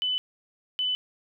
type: tone pair in turn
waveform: sine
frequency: 3004 / 3004 Hz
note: F#7 / F#7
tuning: +26 / +26 cents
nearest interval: unison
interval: 0 cents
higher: neither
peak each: -24 dBFS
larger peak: neither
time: 0.02-0.18 / 0.79-0.95 s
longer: neither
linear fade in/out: 0 ms
effects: none